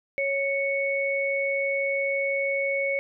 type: tone pair together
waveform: sine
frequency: 552.7 / 2217 Hz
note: C#5 / C#7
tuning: -5 / 0 cents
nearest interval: 2 octaves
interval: 2405 cents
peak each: -26 dBFS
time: 0.18-2.99 s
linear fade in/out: 0 ms
effects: none

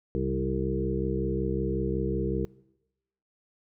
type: harmonic tone with a mistuned harmonic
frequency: 65.41 Hz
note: C2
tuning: in tune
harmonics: 1 / 2 / 3 / 5 / 6 / 7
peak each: -33 / -33 / -33 / -33 / -33 / -33 dBFS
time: 0.15-2.45 s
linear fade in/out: 0 ms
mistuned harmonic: 2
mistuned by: +29 cents
effects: noise-tail reverb RT60 0.9 s tail -22 dB re dry

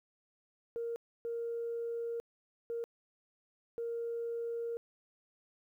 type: tone bursts at uneven times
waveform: sine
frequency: 466.2 Hz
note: A#4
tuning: in tune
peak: -34 dBFS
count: 4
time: 0.76-0.96 / 1.25-2.2 / 2.7-2.84 / 3.78-4.77 s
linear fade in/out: 0 ms
effects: tanh soft clip ceiling -30 dBFS + 12-bit

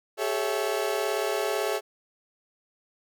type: chord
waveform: 35% pulse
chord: A dominant seventh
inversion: third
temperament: equal with one note detuned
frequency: 392 / 430 / 554.4 / 659.3 Hz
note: G4 / A4 / C#5 / E5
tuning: 0 / -40 / 0 / 0 cents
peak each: -30 / -28 / -31 / -30 dBFS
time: 0.17-1.81 s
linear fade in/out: 50 ms
effects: none

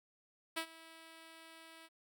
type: tone with ADSR envelope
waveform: 5% pulse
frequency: 325.6 Hz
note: E4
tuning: 21 cents flat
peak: -23 dBFS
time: 0.56-1.89 s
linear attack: 15 ms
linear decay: 82 ms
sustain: -20 dB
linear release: 39 ms
effects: none

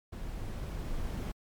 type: noise with level ramp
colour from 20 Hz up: brown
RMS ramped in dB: -39 to -34 dBFS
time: 0.12-1.32 s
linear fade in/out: 10 ms
effects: MP3 96 kbps

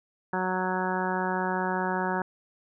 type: harmonic tone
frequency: 185 Hz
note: F#3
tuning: in tune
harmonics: 1 / 2 / 3 / 4 / 5 / 6 / 7 / 8 / 9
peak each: -32 / -33 / -37 / -34 / -31 / -40 / -39 / -36 / -36 dBFS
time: 0.33-2.22 s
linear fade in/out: 2 ms
effects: none

